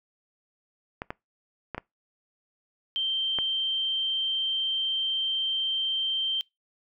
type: clicks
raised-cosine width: 0.5 ms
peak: -17 dBFS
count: 5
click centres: 1.019 / 1.105 / 1.747 / 1.78 / 3.387 s
type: tone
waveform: sine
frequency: 3136 Hz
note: G7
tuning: in tune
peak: -25 dBFS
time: 2.96-6.41 s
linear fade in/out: 0 ms
effects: noise-tail reverb RT60 0.2 s tail -24 dB re dry